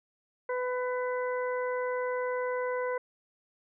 harmonic tone, 500 Hz, B4, 21 cents sharp, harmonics 1 / 2 / 3 / 4, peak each -30 / -36 / -40 / -42 dBFS, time 0.49-2.98 s, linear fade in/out 5 ms, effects none

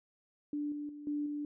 sine tone with level steps, 293.7 Hz, D4, in tune, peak -33 / -37 / -44 / -32 / -35 dBFS, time 0.53-1.45 s, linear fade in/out 2 ms, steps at 0.72 / 0.89 / 1.07 / 1.26 s, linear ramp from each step 2 ms, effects none

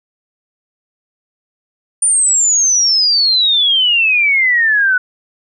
sine exponential sweep, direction down, 9360 to 1471 Hz, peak -9 dBFS, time 2.02-4.98 s, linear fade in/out 5 ms, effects none

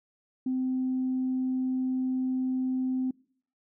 sine tone, 258 Hz, C4, 24 cents flat, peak -25 dBFS, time 0.46-3.11 s, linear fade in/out 5 ms, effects noise-tail reverb RT60 0.6 s tail -25 dB re dry + tanh soft clip ceiling -21 dBFS

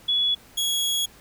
sine / sawtooth tone pair in turn, 3392 / 3334 Hz, G#7 / G#7, +36 / +6 cents, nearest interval unison, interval 30 cents, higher first, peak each -19 dBFS, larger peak neither, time 0.08-0.35 / 0.57-1.06 s, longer second, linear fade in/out 10 ms, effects pink hiss -51 dBFS RMS until 1.2 s

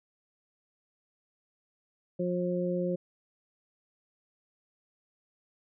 harmonic tone, 178.4 Hz, F3, 37 cents sharp, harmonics 1 / 2 / 3, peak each -31 / -33 / -32 dBFS, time 2.19-2.96 s, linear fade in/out 10 ms, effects none

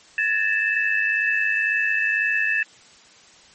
sine tone cluster, 1700 / 1802 / 2628 Hz, G#6 / A6 / E7, +40 / +41 / -6 cents, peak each -23 dBFS, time 0.18-2.63 s, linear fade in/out 2 ms, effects white hiss -50 dBFS RMS until 3.54 s + MP3 32 kbps

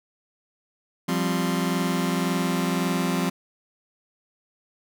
sawtooth chord, F suspended second, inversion none, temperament just, 174.61 / 196.44 / 261.9 Hz, F3 / G3 / C4, 0 / +4 / +2 cents, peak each -21 / -24 / -23 dBFS, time 1.08-3.3 s, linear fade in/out 10 ms, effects none

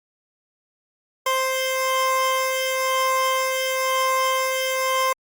25% pulse tone pair together, 523.3 / 1047.6 Hz, C5 / C6, 0 / +2 cents, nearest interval octave, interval 1202 cents, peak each -19 dBFS, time 1.26-5.13 s, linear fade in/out 5 ms, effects Opus 48 kbps

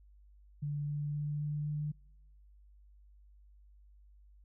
sine tone with pitch steps, 145.9 / 146.75 / 147.6 / 148.45 / 149.31 Hz, D3 / D3 / D3 / D3 / D3, -11 / -1 / +9 / +19 / +29 cents, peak -33 dBFS, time 0.62-1.92 s, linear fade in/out 10 ms, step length 260 ms, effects noise-tail reverb RT60 0.9 s tail -26 dB re dry + added 50 Hz sine -57 dBFS peak until 4.44 s

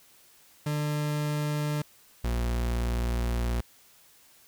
40% pulse tone pair in turn, 149 / 59 Hz, D3 / A#1, +25 / +22 cents, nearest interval octave + major third, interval 1603 cents, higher first, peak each -26 / -25 dBFS, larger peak second, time 0.66-1.82 / 2.24-3.61 s, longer second, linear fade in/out 5 ms, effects white hiss -58 dBFS RMS until 4.47 s

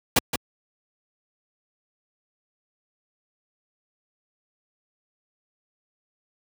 pink noise with echo, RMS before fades -17 dBFS, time 0.16-0.19 s, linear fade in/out 5 ms, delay 170 ms, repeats 1, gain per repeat -8 dB, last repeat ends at 0.36 s, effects high-pass 80 Hz 12 dB/octave

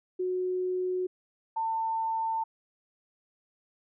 sine tone pair in turn, 366.7 / 896.7 Hz, F#4 / A5, -15 / +33 cents, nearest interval octave + minor third, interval 1548 cents, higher second, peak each -27 dBFS, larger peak neither, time 0.19-1.07 / 1.56-2.44 s, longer neither, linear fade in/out 10 ms, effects none

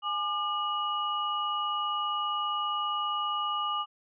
sine tone cluster, 835 / 1200 / 2910 Hz, G#5 / D6 / F#7, +9 / +37 / -29 cents, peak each -37 / -29 / -35 dBFS, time 0.02-3.86 s, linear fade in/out 50 ms, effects none

